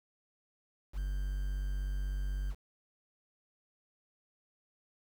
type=tone with quantisation; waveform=triangle; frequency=48.11 Hz; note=G1; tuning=32 cents flat; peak=-30 dBFS; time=0.93-2.55 s; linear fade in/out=50 ms; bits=9; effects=none